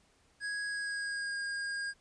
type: tone with pitch glide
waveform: square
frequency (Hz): 1658 to 1622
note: G#6 to G#6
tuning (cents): -3 to -41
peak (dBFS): -35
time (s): 0.4-1.94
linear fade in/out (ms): 50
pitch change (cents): -38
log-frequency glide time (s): 0.67-1.38
effects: pink hiss -68 dBFS RMS until 2 s + resampled to 22050 Hz